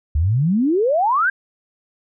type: exponential sweep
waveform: sine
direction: up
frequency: 69.3 to 1639 Hz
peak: -14 dBFS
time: 0.15-1.3 s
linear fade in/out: 5 ms
effects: none